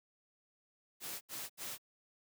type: noise bursts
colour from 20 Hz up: white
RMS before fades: -43 dBFS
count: 3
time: 1-1.782 s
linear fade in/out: 50 ms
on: 210 ms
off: 76 ms
effects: high-pass 100 Hz 12 dB/octave